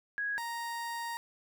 sine / 30% pulse tone pair in turn, 1658 / 933.5 Hz, G#6 / A#5, -3 / +2 cents, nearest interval minor seventh, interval 995 cents, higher first, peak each -31 / -33 dBFS, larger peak first, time 0.18-0.38 / 0.38-1.17 s, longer second, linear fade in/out 0 ms, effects none

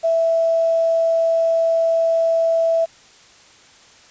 sine tone with quantisation, 659.3 Hz, E5, in tune, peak -14 dBFS, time 0.03-2.86 s, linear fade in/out 20 ms, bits 7, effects white hiss -48 dBFS RMS until 4.1 s + resampled to 16000 Hz

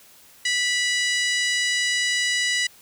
harmonic tone with a mistuned harmonic, 985 Hz, B5, 5 cents flat, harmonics 2 / 3 / 4 / 5 / 6 / 7 / 8 / 9, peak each -23 / -27 / -29 / -31 / -33 / -34 / -35 / -36 dBFS, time 0.45-2.67 s, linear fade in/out 5 ms, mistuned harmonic 3, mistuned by -19 cents, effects white hiss -51 dBFS RMS until 2.81 s

